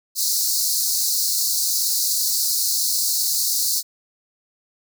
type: high-pass noise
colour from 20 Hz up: pink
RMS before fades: -21 dBFS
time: 0.15-3.83 s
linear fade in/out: 50 ms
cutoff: 4100 Hz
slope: 96 dB/octave
effects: none